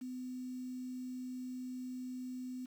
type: tone with quantisation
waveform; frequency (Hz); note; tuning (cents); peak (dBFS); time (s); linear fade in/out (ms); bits
sine; 253.2; B3; +43; -40; 0.01-2.66; 10; 10
effects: none